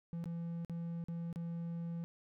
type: tone with dropouts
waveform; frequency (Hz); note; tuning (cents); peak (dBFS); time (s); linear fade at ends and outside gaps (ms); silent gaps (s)
triangle; 168.7; E3; +40; -36; 0.13-2.04; 0; 0.241-0.257 / 0.648-0.697 / 1.04-1.084 / 1.328-1.359
effects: none